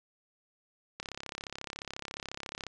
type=click train; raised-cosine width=0.2 ms; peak=-21 dBFS; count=58; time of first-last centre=1-2.667 s; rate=34.2 Hz; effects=resampled to 22050 Hz